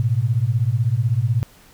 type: beating tone pair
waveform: sine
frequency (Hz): 108.7 / 124.7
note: A2 / B2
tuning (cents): -21 / +17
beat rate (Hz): 16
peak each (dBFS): -19 / -19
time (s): 0-1.43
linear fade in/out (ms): 0
effects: pink hiss -50 dBFS RMS until 1.73 s